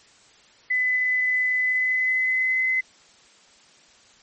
sine tone with pitch glide, 2008 to 2041 Hz, B6 to C7, +28 to -44 cents, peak -19 dBFS, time 0.7-2.81 s, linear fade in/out 10 ms, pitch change +28 cents, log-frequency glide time 1.59-2.68 s, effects white hiss -54 dBFS RMS until 4.22 s + MP3 32 kbps

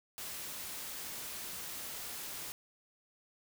white noise, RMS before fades -43 dBFS, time 0.18-2.52 s, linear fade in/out 0 ms, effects none

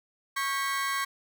35% pulse tone cluster, 1105 / 1599 / 1947 Hz, C#6 / G6 / B6, -6 / +34 / -25 cents, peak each -28 / -33 / -33 dBFS, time 0.36-1.05 s, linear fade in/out 10 ms, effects none

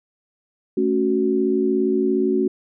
sine chord, F# minor, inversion first, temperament equal, 220 / 277.2 / 370 Hz, A3 / C#4 / F#4, 0 / 0 / 0 cents, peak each -23 / -22 / -19 dBFS, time 0.77-2.48 s, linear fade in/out 5 ms, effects none

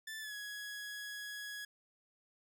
sawtooth tone with pitch glide, 1760 to 1671.8 Hz, A6 to G#6, 0 to +11 cents, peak -39 dBFS, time 0.07-1.65 s, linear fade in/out 5 ms, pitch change -89 cents, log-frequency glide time 0.2-0.34 s, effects none

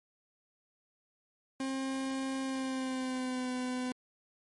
40% pulse tone with pitch glide, 266.7 to 252.3 Hz, C4 to B3, +33 to +37 cents, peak -32 dBFS, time 1.6-3.92 s, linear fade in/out 2 ms, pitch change -96 cents, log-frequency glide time 2.41-3.51 s, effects MP3 48 kbps

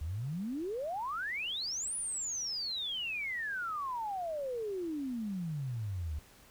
sine exponential two-way sweep, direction up then down, 71 to 9956 to 71 Hz, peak -34 dBFS, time 0.01-6.19 s, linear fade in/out 5 ms, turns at 1.96 s, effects pink hiss -59 dBFS RMS until 6.5 s

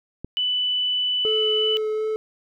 click, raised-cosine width 3 ms, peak -19 dBFS, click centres 0.246 s
sine tone, 2986 Hz, F#7, 15 cents sharp, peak -20 dBFS, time 0.37-1.77 s, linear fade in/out 0 ms
triangle tone with vibrato, 433.2 Hz, A4, 27 cents flat, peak -20 dBFS, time 1.25-2.16 s, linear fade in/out 0 ms, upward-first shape sine, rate 2.7 Hz, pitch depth 9 cents each way
effects none

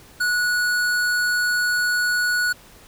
sine tone with hard clipping, 1465 Hz, F#6, 18 cents flat, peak -20 dBFS, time 0.2-2.53 s, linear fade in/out 10 ms, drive 16 dB, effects pink hiss -48 dBFS RMS until 2.87 s

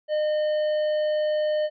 harmonic tone with a mistuned harmonic, 609 Hz, D#5, 37 cents flat, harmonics 1 / 3 / 5 / 7, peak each -21 / -39 / -41 / -47 dBFS, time 0.08-1.7 s, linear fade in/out 50 ms, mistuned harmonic 7, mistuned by +44 cents, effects none

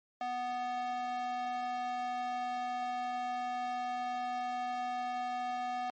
square tone with high-pass filter, 247 Hz, B3, in tune, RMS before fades -36 dBFS, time 0.21-5.9 s, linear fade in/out 0 ms, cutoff 610 Hz, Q 7.2, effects low-pass 4000 Hz 12 dB/octave + MP3 32 kbps

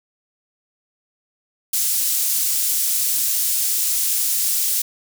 pink high-pass noise, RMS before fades -20 dBFS, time 1.73-4.82 s, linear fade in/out 5 ms, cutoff 7800 Hz, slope 12 dB/octave, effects none

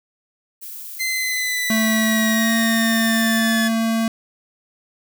violet noise, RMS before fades -34 dBFS, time 0.61-3.4 s, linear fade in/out 20 ms
sawtooth linear sweep, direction down, 2072 to 1713 Hz, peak -17 dBFS, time 0.99-3.69 s, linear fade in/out 20 ms
square tone with pitch glide, 221.4 to 225.8 Hz, A3 to A3, +11 to +45 cents, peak -18 dBFS, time 1.7-4.08 s, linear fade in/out 2 ms, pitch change +34 cents, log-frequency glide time 2.3-2.51 s
effects none

